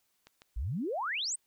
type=clicks; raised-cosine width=0.2 ms; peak=-34 dBFS; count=2; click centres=0.27 / 0.419 s
type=exponential sweep; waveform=sine; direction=up; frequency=47.79 to 9020 Hz; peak=-31 dBFS; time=0.56-1.36 s; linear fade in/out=10 ms
effects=white hiss -75 dBFS RMS until 1.46 s